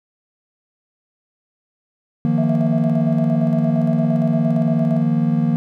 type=chord; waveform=triangle; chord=Eb suspended second; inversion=none; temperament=just; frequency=155.56 / 175.01 / 233.3 Hz; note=Eb3 / F3 / Bb3; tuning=0 / +4 / +2 cents; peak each=-17 / -19 / -16 dBFS; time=2.25-5.56 s; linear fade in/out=0 ms
type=tone with tremolo; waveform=sine; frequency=654 Hz; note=E5; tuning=14 cents flat; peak=-23 dBFS; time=2.38-5.02 s; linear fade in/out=0 ms; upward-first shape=square; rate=8.7 Hz; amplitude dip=65%
effects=none